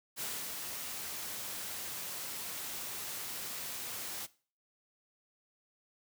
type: noise with ADSR envelope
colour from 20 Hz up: white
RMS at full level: -38 dBFS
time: 0.16-4.27 s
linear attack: 43 ms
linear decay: 270 ms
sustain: -3 dB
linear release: 23 ms
effects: noise-tail reverb RT60 0.4 s tail -19 dB re dry + high-pass 80 Hz 12 dB/octave